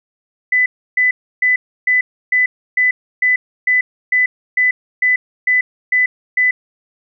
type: tone bursts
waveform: sine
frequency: 2000 Hz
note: B6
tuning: 21 cents sharp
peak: -10 dBFS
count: 14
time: 0.52-6.51 s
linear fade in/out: 5 ms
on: 140 ms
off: 310 ms
effects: none